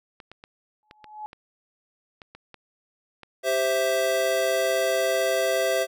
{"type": "clicks", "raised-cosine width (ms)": 0.3, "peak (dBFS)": -27, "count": 10, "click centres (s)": [0.202, 0.316, 0.439, 0.911, 1.043, 1.331, 2.218, 2.35, 2.543, 3.233]}
{"type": "tone with exponential growth", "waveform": "sine", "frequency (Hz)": 851, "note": "G#5", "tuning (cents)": 42, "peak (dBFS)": -30, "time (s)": [0.83, 1.26], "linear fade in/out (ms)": 0, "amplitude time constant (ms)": 93}
{"type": "chord", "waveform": "square", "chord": "C major", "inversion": "second", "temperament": "equal", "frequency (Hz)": [392, 523.3, 659.3], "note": ["G4", "C5", "E5"], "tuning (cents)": [0, 0, 0], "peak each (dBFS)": [-30, -26, -25], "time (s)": [3.43, 5.87], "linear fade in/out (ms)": 50}
{"effects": []}